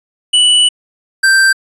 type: tone pair in turn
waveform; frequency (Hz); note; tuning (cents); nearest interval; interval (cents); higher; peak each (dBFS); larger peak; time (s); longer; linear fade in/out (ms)
square; 2960 / 1568; F#7 / G6; 0 / 0; major seventh; 1100; first; -7; neither; 0.33-0.69 / 1.23-1.53; first; 10
effects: resampled to 24000 Hz